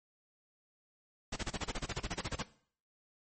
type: noise bursts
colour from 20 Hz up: pink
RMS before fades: -36 dBFS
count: 16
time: 1.32-2.428 s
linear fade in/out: 10 ms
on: 43 ms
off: 28 ms
effects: noise-tail reverb RT60 0.5 s tail -17 dB re dry + MP3 32 kbps